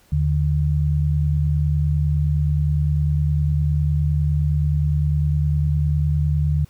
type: tone pair together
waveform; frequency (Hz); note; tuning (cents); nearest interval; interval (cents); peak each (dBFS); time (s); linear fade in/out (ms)
sine; 78.6 / 148.38; D#2 / D3; +18 / +18; major seventh; 1100; -19; 0.12-6.65; 5
effects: pink hiss -56 dBFS RMS until 6.69 s